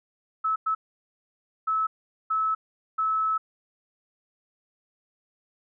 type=tone bursts at uneven times; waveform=sine; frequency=1300 Hz; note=E6; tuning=24 cents flat; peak=-22 dBFS; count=5; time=0.44-0.56 / 0.66-0.75 / 1.67-1.87 / 2.3-2.55 / 2.98-3.38 s; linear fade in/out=10 ms; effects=none